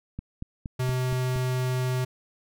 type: click train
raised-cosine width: 5 ms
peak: -21 dBFS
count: 6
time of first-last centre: 0.19-1.361 s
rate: 4.27 Hz
type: tone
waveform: square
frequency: 127.6 Hz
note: C3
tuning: 43 cents flat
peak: -25 dBFS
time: 0.79-2.05 s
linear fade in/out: 10 ms
effects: none